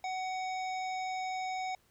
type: harmonic tone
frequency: 748 Hz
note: F#5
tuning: 19 cents sharp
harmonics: 1 / 3 / 5 / 7 / 9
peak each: -34 / -42 / -50 / -51 / -54 dBFS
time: 0.04-1.75 s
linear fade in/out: 2 ms
effects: pink hiss -69 dBFS RMS until 1.9 s